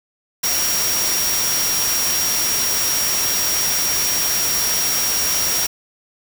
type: tone in noise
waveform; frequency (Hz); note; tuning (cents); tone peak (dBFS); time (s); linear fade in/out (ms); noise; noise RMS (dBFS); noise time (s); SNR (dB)
sine; 5630; F8; +13; -20; 0.43-5.67; 10; white; -21; 0.43-5.67; -2
effects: none